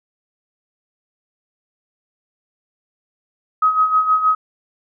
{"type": "tone with tremolo", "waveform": "sine", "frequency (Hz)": 1267, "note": "D#6", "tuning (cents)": 31, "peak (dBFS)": -10, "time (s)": [3.62, 4.35], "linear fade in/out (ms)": 5, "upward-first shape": "sine", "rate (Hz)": 6.4, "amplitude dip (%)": 65, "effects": []}